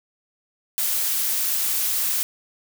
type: noise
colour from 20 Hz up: blue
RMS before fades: -23 dBFS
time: 0.78-2.23 s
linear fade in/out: 0 ms
effects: none